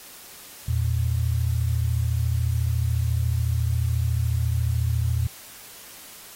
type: tone pair together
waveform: sine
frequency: 82.24 / 116.3 Hz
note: E2 / A#2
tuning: -4 / -4 cents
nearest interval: tritone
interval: 600 cents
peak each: -23 dBFS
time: 0.68-5.27 s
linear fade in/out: 5 ms
effects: white hiss -44 dBFS RMS until 6.35 s + AAC 48 kbps